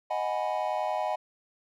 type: chord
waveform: triangle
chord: G# minor seventh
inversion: second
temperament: equal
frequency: 622.3 / 740 / 830.6 / 987.8 Hz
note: D#5 / F#5 / G#5 / B5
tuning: 0 / 0 / 0 / 0 cents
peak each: -30 / -30 / -31 / -34 dBFS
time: 0.1-1.16 s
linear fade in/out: 10 ms
effects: none